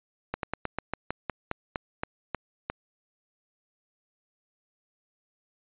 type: slowing click train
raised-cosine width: 0.5 ms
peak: -14 dBFS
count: 13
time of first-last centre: 0.34-2.7 s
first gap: 92 ms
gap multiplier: 1.13
effects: resampled to 8000 Hz